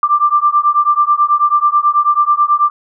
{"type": "beating tone pair", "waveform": "sine", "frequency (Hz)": [1178, 1187.2], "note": ["D6", "D6"], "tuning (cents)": [5, 18], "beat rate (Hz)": 9.2, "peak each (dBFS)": -12, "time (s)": [0.03, 2.7], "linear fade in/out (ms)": 2, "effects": []}